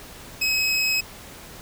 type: tone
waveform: 25% pulse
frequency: 2555 Hz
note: D#7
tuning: 45 cents sharp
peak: -16 dBFS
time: 0.41-1.01 s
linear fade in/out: 10 ms
effects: pink hiss -42 dBFS RMS until 1.61 s